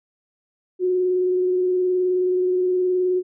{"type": "tone with vibrato", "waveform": "sine", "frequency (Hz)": 365.3, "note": "F#4", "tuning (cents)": -22, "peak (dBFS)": -17, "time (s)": [0.79, 3.23], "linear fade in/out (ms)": 50, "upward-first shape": "square", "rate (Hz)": 19, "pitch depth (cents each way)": 15, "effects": []}